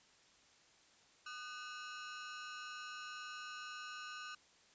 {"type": "ring-modulated tone", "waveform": "sawtooth", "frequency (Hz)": 1362, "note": "F6", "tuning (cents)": -44, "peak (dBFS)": -39, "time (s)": [1.26, 4.35], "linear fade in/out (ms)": 5, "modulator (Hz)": 139, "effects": ["white hiss -67 dBFS RMS until 4.74 s", "resampled to 16000 Hz"]}